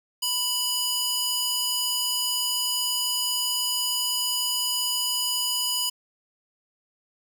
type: tone with high-pass filter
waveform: square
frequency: 987.8 Hz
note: B5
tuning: in tune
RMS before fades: -26 dBFS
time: 0.22-5.9 s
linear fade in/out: 10 ms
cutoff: 3600 Hz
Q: 0.96
effects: none